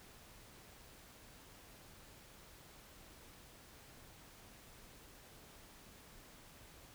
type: silence
effects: pink hiss -59 dBFS RMS until 6.94 s